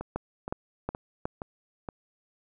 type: two click trains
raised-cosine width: 1 ms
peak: -21 / -16 dBFS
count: 5 / 4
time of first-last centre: 0.01-1.888 / 0.16-1.255 s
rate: 2.13 / 2.74 Hz
effects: none